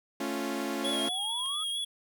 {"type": "chord", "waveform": "sawtooth", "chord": "A augmented", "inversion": "none", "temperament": "equal", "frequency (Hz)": [220, 277.2, 349.2], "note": ["A3", "C#4", "E#4"], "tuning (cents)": [0, 0, 0], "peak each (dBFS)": [-33, -30, -32], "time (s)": [0.2, 1.09], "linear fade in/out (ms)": 5}
{"type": "clicks", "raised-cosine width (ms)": 0.2, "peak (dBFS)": -35, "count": 2, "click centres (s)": [0.817, 1.459]}
{"type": "exponential sweep", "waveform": "sine", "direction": "up", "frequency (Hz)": [523.3, 1300], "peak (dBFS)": -39, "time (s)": [0.82, 1.64], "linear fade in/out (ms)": 10}
{"type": "tone with vibrato", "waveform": "square", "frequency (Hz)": 3322, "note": "G#7", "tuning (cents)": 0, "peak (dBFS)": -31, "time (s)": [0.84, 1.85], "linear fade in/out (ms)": 10, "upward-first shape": "triangle", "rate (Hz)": 4.4, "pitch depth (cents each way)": 44}
{"effects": []}